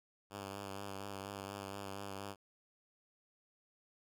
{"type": "tone with vibrato", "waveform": "5% pulse", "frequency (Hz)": 99.1, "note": "G2", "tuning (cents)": 19, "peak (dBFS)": -32, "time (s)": [0.3, 2.36], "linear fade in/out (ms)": 50, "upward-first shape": "sine", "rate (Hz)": 4.2, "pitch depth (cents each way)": 30, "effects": []}